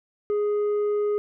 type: tone with tanh clipping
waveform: sine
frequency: 415.3 Hz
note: G#4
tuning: in tune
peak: -22 dBFS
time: 0.3-1.18 s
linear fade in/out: 0 ms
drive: 4 dB
effects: none